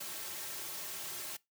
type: noise with comb filter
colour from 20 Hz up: white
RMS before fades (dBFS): -42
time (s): 0-1.37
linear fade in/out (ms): 10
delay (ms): 4.1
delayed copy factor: -0.85
effects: noise-tail reverb RT60 0.2 s tail -22 dB re dry + high-pass 150 Hz 12 dB/octave